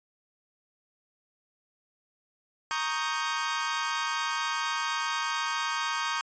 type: chord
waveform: sawtooth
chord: Eb dominant seventh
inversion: second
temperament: equal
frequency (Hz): 932.3 / 1108.7 / 1244.5 / 1568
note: Bb5 / Db6 / Eb6 / G6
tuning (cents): 0 / 0 / 0 / 0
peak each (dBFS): -30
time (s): 2.71-6.21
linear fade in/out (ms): 0
effects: resampled to 16000 Hz